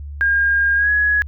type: tone with pitch glide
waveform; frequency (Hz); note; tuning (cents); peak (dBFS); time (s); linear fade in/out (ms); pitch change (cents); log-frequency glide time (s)
sine; 1616 to 1676.9; G#6 to G#6; -48 to +16; -13; 0.21-1.22; 0; +64; 0.76-0.9
effects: added 72 Hz sine -28 dBFS peak until 1.27 s